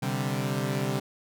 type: chord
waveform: sawtooth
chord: C suspended second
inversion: none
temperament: equal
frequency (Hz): 130.81 / 146.83 / 196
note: C3 / D3 / G3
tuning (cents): 0 / 0 / 0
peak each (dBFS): -26 / -28 / -28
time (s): 0.02-1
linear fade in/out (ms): 10
effects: none